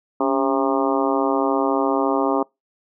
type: harmonic tone with a mistuned harmonic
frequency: 134.3 Hz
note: C3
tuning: 46 cents sharp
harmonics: 2 / 3 / 4 / 5 / 6 / 7 / 8 / 9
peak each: -22 / -24 / -25 / -26 / -27 / -27 / -28 / -29 dBFS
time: 0.2-2.43 s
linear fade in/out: 5 ms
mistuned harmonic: 2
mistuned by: +68 cents
effects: noise-tail reverb RT60 0.2 s tail -26 dB re dry

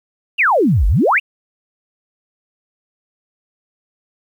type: exponential two-way sweep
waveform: sine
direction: down then up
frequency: 2960 to 43.65 to 2960 Hz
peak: -10 dBFS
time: 0.38-1.2 s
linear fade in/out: 20 ms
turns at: 0.87 s
effects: 8-bit

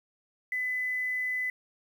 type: tone with quantisation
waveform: sine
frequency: 2007 Hz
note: B6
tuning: 27 cents sharp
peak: -28 dBFS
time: 0.52-1.5 s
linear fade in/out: 2 ms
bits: 9
effects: none

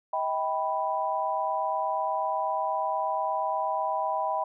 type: chord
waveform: sine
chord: Eb augmented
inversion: none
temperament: equal with one note detuned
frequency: 635.7 / 784 / 987.8 Hz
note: Eb5 / G5 / B5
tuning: +37 / 0 / 0 cents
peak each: -31 / -30 / -29 dBFS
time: 0.13-4.44 s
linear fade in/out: 5 ms
effects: none

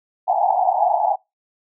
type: band-pass noise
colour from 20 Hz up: white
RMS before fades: -18 dBFS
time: 0.27-1.16 s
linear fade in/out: 20 ms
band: 680 to 860 Hz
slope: 96 dB/octave
effects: noise-tail reverb RT60 0.2 s tail -23 dB re dry

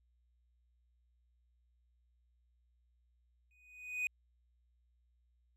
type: tone with exponential growth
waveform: triangle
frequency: 2489 Hz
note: D#7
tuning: in tune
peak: -29 dBFS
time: 3.51-4.07 s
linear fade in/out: 1 ms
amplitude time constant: 120 ms
effects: added 60 Hz sine -70 dBFS peak until 5.56 s

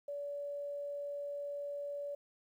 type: tone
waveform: sine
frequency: 573 Hz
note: D5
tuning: 43 cents flat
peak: -38 dBFS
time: 0.08-2.15 s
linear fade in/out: 5 ms
effects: 12-bit

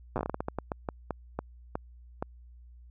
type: slowing click train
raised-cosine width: 1 ms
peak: -17 dBFS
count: 18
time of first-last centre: 0.16-2.225 s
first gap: 8 ms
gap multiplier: 1.29
effects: added 60 Hz sine -49 dBFS peak until 2.9 s

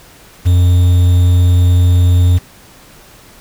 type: tone with quantisation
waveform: triangle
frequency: 89 Hz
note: F2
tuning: 33 cents sharp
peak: -4 dBFS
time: 0.45-2.39 s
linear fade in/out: 20 ms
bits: 5
effects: pink hiss -41 dBFS RMS until 3.4 s

